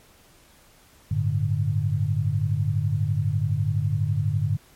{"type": "chord", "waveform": "sine", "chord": "G suspended second", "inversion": "none", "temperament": "equal", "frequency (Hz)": [98, 110, 146.83], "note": ["G2", "A2", "D3"], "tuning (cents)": [0, 0, 0], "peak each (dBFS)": -25, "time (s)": [1.11, 4.57], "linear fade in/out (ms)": 5, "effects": ["pink hiss -55 dBFS RMS until 4.75 s", "MP3 64 kbps"]}